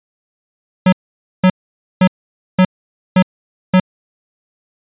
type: tone bursts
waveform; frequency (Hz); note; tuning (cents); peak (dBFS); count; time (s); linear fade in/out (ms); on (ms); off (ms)
square; 185; F#3; 0; -7; 6; 0.86-3.8; 5; 65; 510
effects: resampled to 8000 Hz